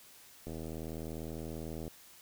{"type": "click train", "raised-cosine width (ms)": 2, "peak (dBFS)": -29, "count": 114, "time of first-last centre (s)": [0.47, 1.879], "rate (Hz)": 80.2, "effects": ["white hiss -57 dBFS RMS until 2.21 s"]}